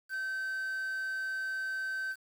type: tone with quantisation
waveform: triangle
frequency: 1544 Hz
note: G6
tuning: 27 cents flat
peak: -31 dBFS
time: 0.09-2.16 s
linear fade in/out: 50 ms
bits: 9
effects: none